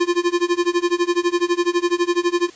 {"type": "tone with tremolo", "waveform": "square", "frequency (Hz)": 349.2, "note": "F4", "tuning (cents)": 0, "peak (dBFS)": -14, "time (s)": [0, 2.5], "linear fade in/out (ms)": 10, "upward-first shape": "sine", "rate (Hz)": 12, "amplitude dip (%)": 95, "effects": ["white hiss -45 dBFS RMS until 2.55 s", "resampled to 16000 Hz"]}